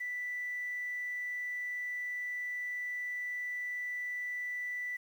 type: tone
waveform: sine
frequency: 1975.5 Hz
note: B6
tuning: in tune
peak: -34 dBFS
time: 0-4.97 s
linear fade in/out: 10 ms
effects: tanh soft clip ceiling -30 dBFS + 10-bit